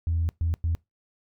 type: tone bursts at uneven times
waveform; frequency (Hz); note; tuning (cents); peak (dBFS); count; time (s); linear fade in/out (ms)
sine; 83; E2; +12; -21; 3; 0.07-0.29 / 0.41-0.54 / 0.64-0.75; 0
effects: noise-tail reverb RT60 0.2 s tail -25 dB re dry + tanh soft clip ceiling -18 dBFS